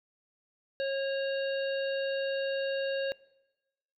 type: harmonic tone with a mistuned harmonic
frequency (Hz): 544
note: C#5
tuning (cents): -33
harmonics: 1 / 3 / 5 / 7 / 8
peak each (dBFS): -29 / -39 / -43 / -46 / -47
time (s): 0.8-3.12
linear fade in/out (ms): 0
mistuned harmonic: 5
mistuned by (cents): +45
effects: noise-tail reverb RT60 1.0 s tail -22 dB re dry